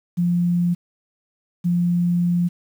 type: tone pair in turn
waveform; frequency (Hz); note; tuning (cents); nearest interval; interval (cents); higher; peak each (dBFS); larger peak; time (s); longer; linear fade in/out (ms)
sine; 174.61 / 174.61; F3 / F3; 0 / 0; unison; 0; neither; -16; neither; 0.17-0.75 / 1.64-2.49; second; 20
effects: 8-bit